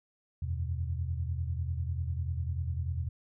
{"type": "chord", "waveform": "sine", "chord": "E suspended second", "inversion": "none", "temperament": "equal with one note detuned", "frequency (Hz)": [82.41, 92.5, 125.7], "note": ["E2", "F#2", "B2"], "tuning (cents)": [0, 0, 31], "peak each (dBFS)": [-32, -38, -37], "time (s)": [0.42, 3.09], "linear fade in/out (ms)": 5, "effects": []}